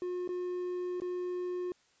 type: tone with dropouts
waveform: triangle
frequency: 359.3 Hz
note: F4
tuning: 49 cents sharp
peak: -31 dBFS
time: 0.02-1.72 s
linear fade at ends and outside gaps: 1 ms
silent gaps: 0.276-0.29 / 1.001-1.019 s
effects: white hiss -68 dBFS RMS until 2 s + resampled to 16000 Hz